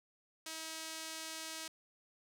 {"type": "tone with band-pass filter", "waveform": "sawtooth", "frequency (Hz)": 320, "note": "D#4", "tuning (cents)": 49, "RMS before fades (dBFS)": -45, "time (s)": [0.46, 1.68], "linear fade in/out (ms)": 5, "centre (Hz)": 6600, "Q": 0.71, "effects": []}